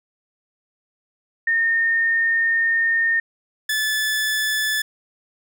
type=tone pair in turn; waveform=sine / sawtooth; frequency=1830 / 1735.1 Hz; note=A#6 / A6; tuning=-32 / -25 cents; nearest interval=minor second; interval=93 cents; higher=first; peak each=-16 dBFS; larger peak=neither; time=1.47-3.2 / 3.69-4.82 s; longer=first; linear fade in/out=5 ms; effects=none